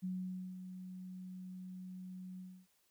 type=tone with ADSR envelope; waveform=sine; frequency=184.5 Hz; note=F#3; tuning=5 cents flat; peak=-36 dBFS; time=0.02-2.67 s; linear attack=25 ms; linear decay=510 ms; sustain=-9 dB; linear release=280 ms; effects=white hiss -75 dBFS RMS until 2.9 s